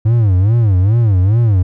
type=tone with vibrato; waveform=triangle; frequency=103.83 Hz; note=G#2; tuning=in tune; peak=-6 dBFS; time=0.05-1.63 s; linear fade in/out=10 ms; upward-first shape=sine; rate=2.4 Hz; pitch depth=240 cents each way; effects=none